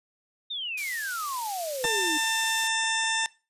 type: exponential sweep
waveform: sine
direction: down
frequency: 3729 to 294 Hz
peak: -30 dBFS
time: 0.5-2.18 s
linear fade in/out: 10 ms
type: high-pass noise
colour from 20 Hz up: pink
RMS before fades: -38 dBFS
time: 0.77-2.68 s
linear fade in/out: 10 ms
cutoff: 4600 Hz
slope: 12 dB/octave
type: harmonic tone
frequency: 895 Hz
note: A5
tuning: 29 cents sharp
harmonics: 1 / 2 / 3 / 4 / 6 / 7 / 8 / 9 / 10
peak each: -31 / -28 / -34 / -31 / -35 / -39 / -37 / -38 / -40 dBFS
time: 1.84-3.26 s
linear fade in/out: 0 ms
type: clicks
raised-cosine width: 1 ms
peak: -21 dBFS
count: 2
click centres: 1.847 / 1.853 s
effects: noise-tail reverb RT60 0.3 s tail -21 dB re dry + resampled to 32000 Hz